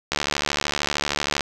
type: click train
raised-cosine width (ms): 0.2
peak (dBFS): -4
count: 95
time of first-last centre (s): 0.12-1.408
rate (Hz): 73
effects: none